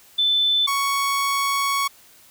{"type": "tone pair in turn", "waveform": ["sine", "sawtooth"], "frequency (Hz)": [3520, 1112.9], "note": ["A7", "C#6"], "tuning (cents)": [0, 6], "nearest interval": "octave + minor sixth", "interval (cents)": 1994, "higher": "first", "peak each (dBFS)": -16, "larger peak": "neither", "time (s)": [[0.18, 0.67], [0.67, 1.88]], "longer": "second", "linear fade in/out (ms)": 10, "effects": ["white hiss -51 dBFS RMS until 2.3 s"]}